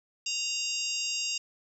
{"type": "harmonic tone with a mistuned harmonic", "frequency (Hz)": 929, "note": "A#5", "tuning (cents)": -6, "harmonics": [3, 4, 5, 6, 7, 8], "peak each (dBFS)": [-33, -43, -35, -39, -39, -37], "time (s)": [0.26, 1.38], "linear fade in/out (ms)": 5, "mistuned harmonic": 5, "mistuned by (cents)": 65, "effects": ["10-bit"]}